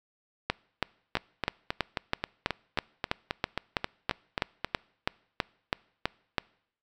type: two click trains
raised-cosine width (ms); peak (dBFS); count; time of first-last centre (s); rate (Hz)
0.3; -12 / -9; 14 / 19; 1.17-4.646 / 0.5-6.382; 3.74 / 3.06
effects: noise-tail reverb RT60 0.7 s tail -25 dB re dry